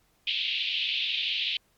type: band-pass noise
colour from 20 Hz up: pink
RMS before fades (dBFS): -29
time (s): 0.27-1.57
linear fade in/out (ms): 2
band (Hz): 2600 to 3800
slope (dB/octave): 48
effects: pink hiss -67 dBFS RMS until 1.77 s + MP3 96 kbps